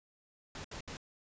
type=noise bursts; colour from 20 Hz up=pink; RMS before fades=-44 dBFS; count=3; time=0.55-0.97 s; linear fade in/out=2 ms; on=94 ms; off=69 ms; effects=resampled to 16000 Hz